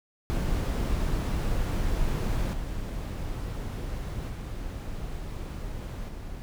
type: noise with level steps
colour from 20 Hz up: brown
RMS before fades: -27 / -33 / -35 / -38 dBFS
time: 0.3-6.42 s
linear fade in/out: 0 ms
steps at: 2.53 / 4.29 / 6.08 s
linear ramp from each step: 5 ms
effects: none